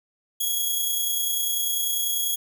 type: tone with amplitude modulation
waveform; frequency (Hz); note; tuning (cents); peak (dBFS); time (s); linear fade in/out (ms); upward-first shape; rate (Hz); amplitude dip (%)
5% pulse; 3322; G#7; 0; -13; 0.4-2.36; 10; sine; 30.1; 30
effects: none